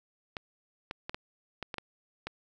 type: clicks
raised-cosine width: 0.3 ms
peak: -20 dBFS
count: 8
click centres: 0.368 / 0.911 / 1.095 / 1.145 / 1.627 / 1.742 / 1.783 / 2.27 s
effects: none